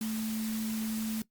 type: tone in noise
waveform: sine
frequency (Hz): 220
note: A3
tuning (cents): 0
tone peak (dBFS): -31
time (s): 0.01-1.22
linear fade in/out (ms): 2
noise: white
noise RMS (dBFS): -42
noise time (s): 0.01-1.22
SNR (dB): +8
effects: noise-tail reverb RT60 0.1 s tail -18 dB re dry + Opus 48 kbps